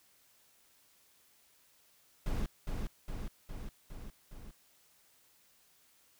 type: noise with echo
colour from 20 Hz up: brown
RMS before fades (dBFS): -33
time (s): 2.26-2.46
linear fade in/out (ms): 2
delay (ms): 410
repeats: 5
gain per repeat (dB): -3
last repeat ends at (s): 4.51
effects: white hiss -67 dBFS RMS until 6.19 s